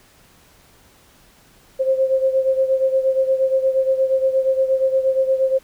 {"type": "beating tone pair", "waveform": "sine", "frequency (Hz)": [527, 535.5], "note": ["C5", "C5"], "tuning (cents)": [12, 40], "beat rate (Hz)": 8.5, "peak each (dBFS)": [-16, -21], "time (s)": [1.79, 5.59], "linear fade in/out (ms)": 20, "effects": ["pink hiss -52 dBFS RMS until 5.63 s"]}